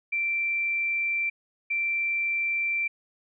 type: tone pair in turn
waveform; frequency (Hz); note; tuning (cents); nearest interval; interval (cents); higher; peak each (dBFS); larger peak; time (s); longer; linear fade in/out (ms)
sine; 2349 / 2349; D7 / D7; 0 / 0; unison; 0; neither; -24; neither; 0.12-1.3 / 1.7-2.88; neither; 10
effects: none